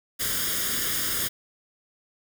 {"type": "noise with comb filter", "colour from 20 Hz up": "white", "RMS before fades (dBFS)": -27, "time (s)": [0.19, 1.29], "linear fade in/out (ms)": 20, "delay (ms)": 0.59, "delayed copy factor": 0.75, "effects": []}